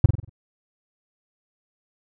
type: tone with echo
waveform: triangle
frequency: 106.9 Hz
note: A2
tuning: 49 cents flat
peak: -3 dBFS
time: 0.04-0.06 s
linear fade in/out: 5 ms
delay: 47 ms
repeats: 5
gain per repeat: -7 dB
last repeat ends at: 0.295 s
effects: none